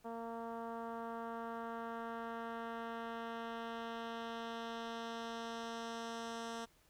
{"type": "tone with low-pass filter sweep", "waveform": "10% pulse", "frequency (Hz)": 230, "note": "A#3", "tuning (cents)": -23, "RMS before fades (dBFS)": -44, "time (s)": [0.04, 6.66], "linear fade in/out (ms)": 20, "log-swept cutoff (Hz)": [850, 7300], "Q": 1.1, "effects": ["pink hiss -70 dBFS RMS until 6.89 s"]}